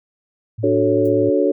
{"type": "tone", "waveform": "sine", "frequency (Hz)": 110, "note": "A2", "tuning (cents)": 0, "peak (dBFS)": -24, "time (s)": [0.58, 1.3], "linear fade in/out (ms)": 10}
{"type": "chord", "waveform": "sine", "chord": "D major seventh", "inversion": "none", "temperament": "equal", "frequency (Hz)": [293.7, 370, 440, 554.4], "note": ["D4", "F#4", "A4", "C#5"], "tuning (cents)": [0, 0, 0, 0], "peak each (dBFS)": -19, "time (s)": [0.63, 1.52], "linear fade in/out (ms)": 10}
{"type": "noise with exponential decay", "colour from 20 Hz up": "violet", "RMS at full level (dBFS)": -38, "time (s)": [1.05, 1.13], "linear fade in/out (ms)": 5, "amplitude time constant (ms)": 16}
{"effects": []}